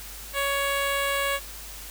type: tone with notch filter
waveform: 10% pulse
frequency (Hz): 558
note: C#5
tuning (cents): +11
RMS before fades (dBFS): -26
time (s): 0.33-1.4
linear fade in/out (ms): 50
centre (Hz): 5700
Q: 1.3
effects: added 50 Hz sine -43 dBFS peak until 1.9 s + white hiss -41 dBFS RMS until 1.9 s